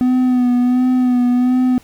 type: tone with vibrato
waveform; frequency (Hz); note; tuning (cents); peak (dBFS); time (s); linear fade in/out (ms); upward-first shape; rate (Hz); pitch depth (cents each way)
triangle; 249.7; B3; +19; -9; 0.01-1.78; 0; sine; 1.4; 32
effects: pink hiss -48 dBFS RMS until 1.83 s